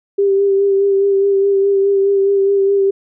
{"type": "tone with vibrato", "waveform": "sine", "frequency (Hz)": 395.1, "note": "G4", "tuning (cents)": 14, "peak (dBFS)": -10, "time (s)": [0.18, 2.91], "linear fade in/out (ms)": 10, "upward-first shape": "sine", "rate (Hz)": 4.8, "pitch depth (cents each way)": 24, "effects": []}